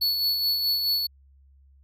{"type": "tone with tremolo", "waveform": "square", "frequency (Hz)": 4421, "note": "C#8", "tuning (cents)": -5, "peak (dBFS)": -21, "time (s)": [0.01, 1.07], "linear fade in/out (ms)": 10, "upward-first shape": "sine", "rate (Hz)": 4.7, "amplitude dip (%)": 40, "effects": ["added 68 Hz sine -53 dBFS peak until 1.83 s"]}